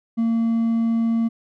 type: tone with hard clipping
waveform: triangle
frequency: 228.6 Hz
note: A#3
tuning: 34 cents flat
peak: -18 dBFS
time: 0.17-1.29 s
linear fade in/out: 20 ms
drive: 5 dB
effects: none